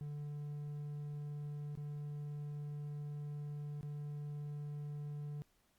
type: tone with dropouts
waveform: triangle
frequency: 146.83 Hz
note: D3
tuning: in tune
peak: -39 dBFS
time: 0.01-5.42 s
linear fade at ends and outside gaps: 0 ms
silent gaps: 1.753-1.774 / 3.81-3.83 s
effects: pink hiss -75 dBFS RMS until 5.78 s + Opus 48 kbps